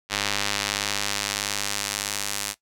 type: tone with band-pass filter sweep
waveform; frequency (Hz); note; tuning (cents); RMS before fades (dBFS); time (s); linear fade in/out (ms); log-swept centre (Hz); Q
square; 50.8; G#1; -38; -28; 0.09-2.55; 50; 4000 to 8400; 0.79
effects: noise-tail reverb RT60 0.1 s tail -17 dB re dry